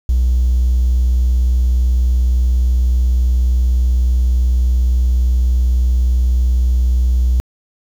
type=tone; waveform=triangle; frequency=61.74 Hz; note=B1; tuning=in tune; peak=-7 dBFS; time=0.09-7.4 s; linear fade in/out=0 ms; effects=tanh soft clip ceiling -7 dBFS + 7-bit